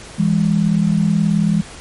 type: tone pair together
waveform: sine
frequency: 165.9 / 204.6 Hz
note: E3 / G#3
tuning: +11 / -26 cents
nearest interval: major third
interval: 363 cents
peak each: -15 dBFS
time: 0.18-1.62 s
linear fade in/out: 20 ms
effects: pink hiss -36 dBFS RMS until 1.8 s + MP3 48 kbps